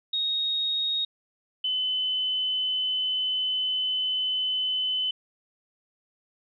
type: tone pair in turn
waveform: sine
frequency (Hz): 3747 / 3027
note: A#7 / F#7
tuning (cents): +8 / +39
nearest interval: major third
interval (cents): 369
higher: first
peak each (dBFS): -24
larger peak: neither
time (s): 0.13-1.05 / 1.64-5.11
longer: second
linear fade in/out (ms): 5
effects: none